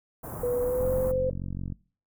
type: band-stop noise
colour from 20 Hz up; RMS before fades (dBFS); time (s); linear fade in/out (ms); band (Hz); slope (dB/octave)
pink; -37; 0.23-1.12; 10; 1200 to 11000; 24
type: tone with pitch glide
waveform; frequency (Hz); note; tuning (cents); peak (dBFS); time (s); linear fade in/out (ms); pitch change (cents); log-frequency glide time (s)
sine; 490 to 515.6; B4 to C5; -14 to -26; -24; 0.43-1.3; 5; +88; 0.59-0.92
type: click train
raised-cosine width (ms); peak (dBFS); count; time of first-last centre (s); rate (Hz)
5; -22; 43; 0.81-1.723; 46
effects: noise-tail reverb RT60 0.4 s tail -22 dB re dry